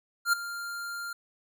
square tone with ADSR envelope, 1396 Hz, F6, 1 cent flat, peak -20 dBFS, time 0.25-1.13 s, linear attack 79 ms, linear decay 9 ms, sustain -15 dB, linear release 4 ms, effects none

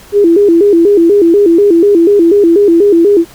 sine tone with vibrato, 370 Hz, F#4, in tune, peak -3 dBFS, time 0.12-3.25 s, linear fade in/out 50 ms, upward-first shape square, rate 4.1 Hz, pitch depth 170 cents each way, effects pink hiss -37 dBFS RMS until 3.34 s

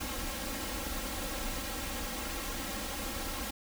pink noise with comb filter, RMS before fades -37 dBFS, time 0-3.51 s, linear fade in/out 10 ms, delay 3.7 ms, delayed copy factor +0.95, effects none

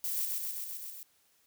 violet noise with echo, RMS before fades -34 dBFS, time 0.04-0.25 s, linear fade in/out 0 ms, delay 130 ms, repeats 6, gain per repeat -2 dB, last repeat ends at 1.03 s, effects white hiss -69 dBFS RMS until 1.46 s

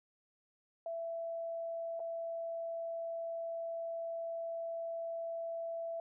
sine tone with dropouts, 666 Hz, E5, 18 cents sharp, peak -37 dBFS, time 0.86-6 s, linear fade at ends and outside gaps 2 ms, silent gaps 1.995-2.001 s, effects none

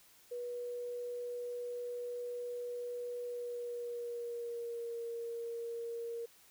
sine tone with pitch glide, 485.8 to 466.3 Hz, B4 to A#4, -29 to +1 cents, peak -38 dBFS, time 0.31-6.26 s, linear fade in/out 10 ms, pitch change -70 cents, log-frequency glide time 3.22-5.02 s, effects white hiss -63 dBFS RMS until 6.5 s

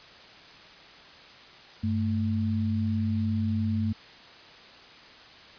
sine tone pair together, 97.59 / 220.6 Hz, G2 / A3, -7 / +5 cents, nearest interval octave + major second, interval 1412 cents, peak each -27 dBFS, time 1.83-3.93 s, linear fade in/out 10 ms, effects white hiss -49 dBFS RMS until 5.58 s + resampled to 11025 Hz

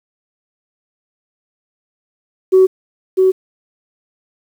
sine tone with echo, 376.2 Hz, F#4, 29 cents sharp, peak -4 dBFS, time 2.52-2.67 s, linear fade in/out 20 ms, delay 650 ms, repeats 1, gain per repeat -3 dB, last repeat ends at 3.32 s, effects tanh soft clip ceiling -2 dBFS + 7-bit

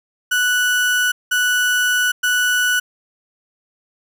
35% pulse tone bursts at uneven times, 1480 Hz, F#6, in tune, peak -13 dBFS, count 3, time 0.31-1.12 / 1.31-2.12 / 2.23-2.8 s, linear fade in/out 10 ms, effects none

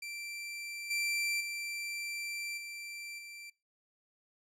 sawtooth tone with level steps, 2349 Hz, D7, in tune, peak -37 / -28 / -34 / -39 / -43 dBFS, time 0.02-3.5 s, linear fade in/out 5 ms, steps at 0.9 / 1.4 / 2.57 / 3.18 s, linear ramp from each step 10 ms, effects noise-tail reverb RT60 0.3 s tail -23 dB re dry + low-pass 12000 Hz 12 dB/octave

